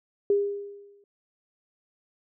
sine tone with exponential decay, 404.2 Hz, G#4, 47 cents flat, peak -17 dBFS, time 0.3-1.04 s, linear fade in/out 2 ms, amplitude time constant 160 ms, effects none

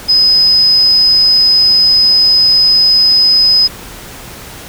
sine tone, 5040 Hz, D#8, 21 cents sharp, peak -5 dBFS, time 0.08-3.68 s, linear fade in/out 20 ms, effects pink hiss -30 dBFS RMS until 4.68 s

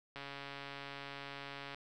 click train, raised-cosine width 0.3 ms, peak -29 dBFS, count 223, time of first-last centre 0.16-1.746 s, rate 140 Hz, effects none

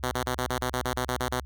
5% pulse tone bursts, 125.9 Hz, B2, 34 cents sharp, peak -15 dBFS, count 12, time 0.03-1.401 s, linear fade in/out 5 ms, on 84 ms, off 33 ms, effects added 68 Hz sine -38 dBFS peak until 1.45 s

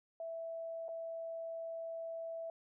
sine tone with dropouts, 659.3 Hz, E5, in tune, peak -40 dBFS, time 0.2-2.5 s, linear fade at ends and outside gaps 2 ms, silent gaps 0.883-0.889 s, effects none

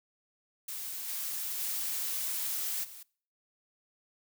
blue noise with level steps, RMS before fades -39 / -36 / -34 / -48 dBFS, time 0.68-3.03 s, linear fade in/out 5 ms, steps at 1.07 / 1.58 / 2.83 s, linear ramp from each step 20 ms, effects noise-tail reverb RT60 0.5 s tail -24 dB re dry

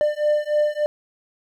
triangle beating tone pair, 596 / 599.4 Hz, D5 / D5, +25 / +35 cents, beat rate 3.4 Hz, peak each -19 dBFS, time 0.01-0.86 s, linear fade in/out 0 ms, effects none

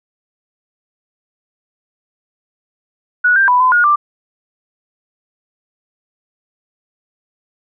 sine tone with pitch steps, 1466 / 1581 / 990 / 1017 / 1436 / 1181 Hz, F#6 / G6 / B5 / C6 / F6 / D6, -16 / +14 / +4 / -50 / +48 / +9 cents, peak -8 dBFS, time 3.24-3.96 s, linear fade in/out 10 ms, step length 120 ms, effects none

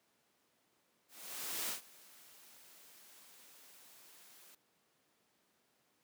white noise with ADSR envelope, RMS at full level -38 dBFS, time 1.08-4.55 s, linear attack 610 ms, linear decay 120 ms, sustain -22 dB, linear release 4 ms, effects pink hiss -75 dBFS RMS until 6.03 s + high-pass 200 Hz 12 dB/octave

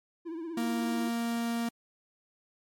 triangle tone with vibrato, 330 Hz, E4, 2 cents sharp, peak -33 dBFS, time 0.25-1.1 s, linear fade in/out 20 ms, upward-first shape triangle, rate 16 Hz, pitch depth 93 cents each way
45% pulse tone, 233.1 Hz, A#3, in tune, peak -29 dBFS, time 0.57-1.69 s, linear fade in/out 5 ms
effects MP3 64 kbps

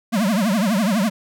square tone with vibrato, 207.5 Hz, G#3, 1 cent flat, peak -17 dBFS, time 0.12-1.1 s, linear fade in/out 20 ms, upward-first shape triangle, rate 12 Hz, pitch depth 270 cents each way, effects none

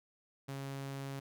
sawtooth tone, 137.2 Hz, C#3, 17 cents flat, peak -36 dBFS, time 0.48-1.2 s, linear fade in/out 10 ms, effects none

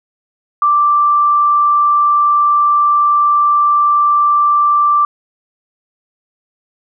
sine tone, 1174.7 Hz, D6, in tune, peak -8 dBFS, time 0.62-5.05 s, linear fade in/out 2 ms, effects none

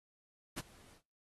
pink noise with ADSR envelope, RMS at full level -38 dBFS, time 0.56-1.02 s, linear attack 23 ms, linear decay 30 ms, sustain -24 dB, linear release 76 ms, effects noise-tail reverb RT60 0.4 s tail -26 dB re dry + AAC 32 kbps

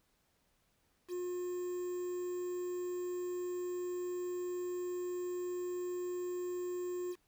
triangle tone with quantisation, 357.7 Hz, F4, 41 cents sharp, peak -34 dBFS, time 1.08-7.16 s, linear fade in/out 50 ms, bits 9, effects pink hiss -75 dBFS RMS until 7.27 s

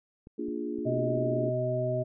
clicks, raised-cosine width 3 ms, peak -34 dBFS, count 5, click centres 0.271 / 0.485 / 0.787 / 0.977 / 1.175 s
sine chord, Bb dominant seventh, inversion none, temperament equal, 233.1 / 293.7 / 349.2 / 415.3 Hz, Bb3 / D4 / F4 / Ab4, 0 / 0 / 0 / 0 cents, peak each -37 / -35 / -36 / -38 dBFS, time 0.38-1.5 s, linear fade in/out 10 ms
harmonic tone, 125.5 Hz, B2, 28 cents sharp, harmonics 1 / 2 / 3 / 5, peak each -31 / -39 / -35 / -29 dBFS, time 0.85-2.04 s, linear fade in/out 20 ms
effects none

